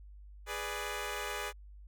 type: chord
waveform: 10% pulse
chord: G# diminished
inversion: none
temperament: equal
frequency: 415.3 / 493.9 / 587.3 Hz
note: G#4 / B4 / D5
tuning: 0 / 0 / 0 cents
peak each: -31 / -33 / -34 dBFS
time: 0.46-1.53 s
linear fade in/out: 50 ms
effects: added 50 Hz sine -49 dBFS peak until 1.87 s